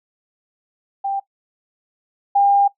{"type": "tone pair in turn", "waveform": "sine", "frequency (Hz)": [789, 801.9], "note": ["G5", "G5"], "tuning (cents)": [11, 39], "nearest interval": "unison", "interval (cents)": 28, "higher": "second", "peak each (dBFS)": [-19, -11], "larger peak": "second", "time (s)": [[1.04, 1.2], [2.35, 2.68]], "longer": "second", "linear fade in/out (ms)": 10, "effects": ["noise-tail reverb RT60 0.1 s tail -18 dB re dry"]}